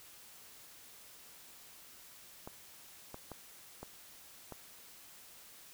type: clicks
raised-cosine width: 1 ms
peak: -30 dBFS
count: 5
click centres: 2.475 / 3.144 / 3.317 / 3.83 / 4.523 s
effects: white hiss -56 dBFS RMS until 5.73 s